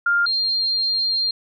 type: tone pair in turn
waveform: sine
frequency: 1401 / 4198 Hz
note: F6 / C8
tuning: +5 / +5 cents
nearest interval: octave + perfect fifth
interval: 1900 cents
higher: second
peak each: -15 / -18 dBFS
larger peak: first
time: 0.06-0.26 / 0.26-1.31 s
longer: second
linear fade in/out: 5 ms
effects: none